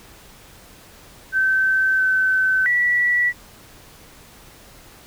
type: tone with pitch steps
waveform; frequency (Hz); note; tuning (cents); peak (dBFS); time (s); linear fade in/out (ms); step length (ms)
sine; 1542 / 1528 / 1948; G6 / G6 / B6; -29 / -45 / -24; -15; 1.32-3.33; 50; 670
effects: pink hiss -46 dBFS RMS until 5.06 s